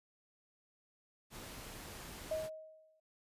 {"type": "noise", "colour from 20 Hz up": "pink", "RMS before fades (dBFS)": -49, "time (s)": [1.3, 2.5], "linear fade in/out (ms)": 50}
{"type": "tone with exponential decay", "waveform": "sine", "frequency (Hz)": 630, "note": "D#5", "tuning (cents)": 21, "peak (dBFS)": -32, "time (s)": [2.31, 3], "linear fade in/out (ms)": 5, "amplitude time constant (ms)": 150}
{"effects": ["resampled to 32000 Hz"]}